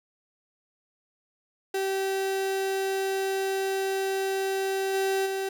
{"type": "tone with level steps", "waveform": "35% pulse", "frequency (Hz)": 386.3, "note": "G4", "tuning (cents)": -25, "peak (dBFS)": [-24, -22, -26], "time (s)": [1.74, 5.49], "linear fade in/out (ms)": 5, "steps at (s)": [4.93, 5.25], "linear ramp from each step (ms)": 20, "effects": []}